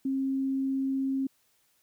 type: tone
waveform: sine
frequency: 268.4 Hz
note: C4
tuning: 44 cents sharp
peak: -26 dBFS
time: 0.05-1.27 s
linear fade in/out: 5 ms
effects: white hiss -69 dBFS RMS until 1.82 s